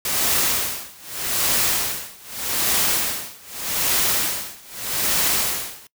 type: noise with tremolo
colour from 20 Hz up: white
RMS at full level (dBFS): -19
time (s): 0.05-5.87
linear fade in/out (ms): 2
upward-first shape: sine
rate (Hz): 0.82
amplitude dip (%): 95
effects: noise-tail reverb RT60 0.1 s tail -22 dB re dry